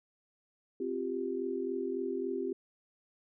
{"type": "chord", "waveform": "sine", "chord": "C suspended fourth", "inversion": "none", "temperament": "just", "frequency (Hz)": [261.6, 348.8, 392.4], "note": ["C4", "F4", "G4"], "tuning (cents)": [0, -2, 2], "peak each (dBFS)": [-38, -37, -35], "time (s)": [0.8, 2.53], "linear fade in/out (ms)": 5, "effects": []}